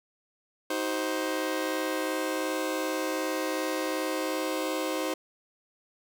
sawtooth chord, C diminished, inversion first, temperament just, 314 / 376.7 / 523.3 Hz, Eb4 / Gb4 / C5, +16 / +31 / 0 cents, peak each -28 / -31 / -28 dBFS, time 0.7-5.14 s, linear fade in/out 5 ms, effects none

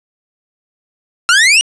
sawtooth exponential sweep, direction up, 1349 to 2935 Hz, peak -3 dBFS, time 1.29-1.61 s, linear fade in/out 0 ms, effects resampled to 22050 Hz + 7-bit

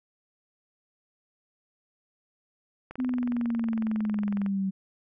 click train, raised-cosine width 0.5 ms, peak -25 dBFS, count 35, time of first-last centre 2.91-4.463 s, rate 21.9 Hz
sine exponential sweep, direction down, 255.9 to 190.5 Hz, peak -25 dBFS, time 2.98-4.71 s, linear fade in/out 20 ms
effects none

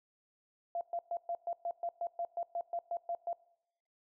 sine tone bursts, 687 Hz, F5, 29 cents flat, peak -33 dBFS, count 15, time 0.75-3.33 s, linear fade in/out 2 ms, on 60 ms, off 120 ms, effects noise-tail reverb RT60 0.8 s tail -21 dB re dry

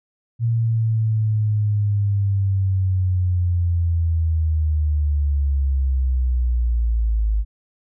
sine linear sweep, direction down, 116.54 to 51.91 Hz, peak -16 dBFS, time 0.39-7.45 s, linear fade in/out 50 ms, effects none

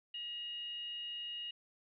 sine tone with frequency modulation, 2862 Hz, F7, 42 cents sharp, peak -40 dBFS, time 0.14-1.51 s, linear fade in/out 5 ms, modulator 946 Hz, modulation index 0.21, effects none

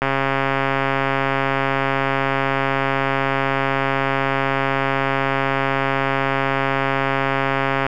click train, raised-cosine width 0.5 ms, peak -4 dBFS, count 1068, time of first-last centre 0.02-7.866 s, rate 136 Hz, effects none

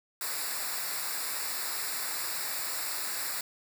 white noise with comb filter, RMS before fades -34 dBFS, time 0.21-3.41 s, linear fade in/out 2 ms, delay 0.32 ms, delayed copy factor -0.8, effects none

